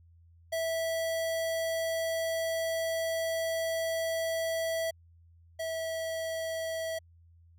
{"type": "tone pair in turn", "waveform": "square", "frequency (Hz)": [655, 650.9], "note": ["E5", "E5"], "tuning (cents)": [-11, -22], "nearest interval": "unison", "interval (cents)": 11, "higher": "first", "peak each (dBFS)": [-30, -33], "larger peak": "first", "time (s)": [[0.52, 4.91], [5.59, 6.99]], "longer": "first", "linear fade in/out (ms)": 10, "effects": ["added 84 Hz sine -56 dBFS peak until 7.58 s"]}